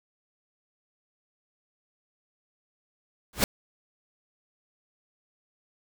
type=noise with exponential growth; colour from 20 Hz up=pink; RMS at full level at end=-17 dBFS; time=3.33-3.44 s; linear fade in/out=1 ms; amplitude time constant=23 ms; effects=none